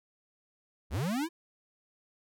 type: linear sweep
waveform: square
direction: up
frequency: 49.81 to 349.2 Hz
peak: -30 dBFS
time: 0.9-1.29 s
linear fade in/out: 50 ms
effects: none